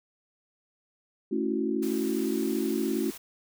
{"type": "chord", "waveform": "sine", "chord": "F# minor seventh", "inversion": "first", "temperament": "equal with one note detuned", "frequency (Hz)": [220, 277.2, 329.6, 368.9], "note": ["A3", "C#4", "E4", "F#4"], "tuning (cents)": [0, 0, 0, -5], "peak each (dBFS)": -31, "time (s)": [1.31, 3.11], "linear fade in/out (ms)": 10}
{"type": "noise", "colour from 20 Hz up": "white", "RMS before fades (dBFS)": -43, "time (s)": [1.82, 3.18], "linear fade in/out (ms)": 10}
{"effects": []}